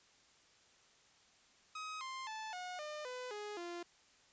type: tone with pitch steps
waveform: sawtooth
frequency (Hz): 1264 / 1050.7 / 873.4 / 726 / 603.5 / 501.6 / 417 / 346.6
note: D#6 / C6 / A5 / F#5 / D5 / B4 / G#4 / F4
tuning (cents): +27 / +7 / -13 / -33 / +47 / +27 / +7 / -13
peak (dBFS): -39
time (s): 1.75-3.83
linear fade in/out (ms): 5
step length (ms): 260
effects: white hiss -67 dBFS RMS until 4.32 s + resampled to 16000 Hz